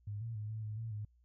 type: tone with pitch steps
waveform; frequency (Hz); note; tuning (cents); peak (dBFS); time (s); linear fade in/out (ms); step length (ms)
sine; 103.3 / 114.8 / 106.2 / 109.7 / 106.5 / 113.2 / 105.3; G#2 / A#2 / G#2 / A2 / G#2 / A2 / G#2; -9 / -26 / +39 / -5 / +44 / +50 / +24; -38; 0.07-1.05; 5; 140
effects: added 60 Hz sine -65 dBFS peak until 1.24 s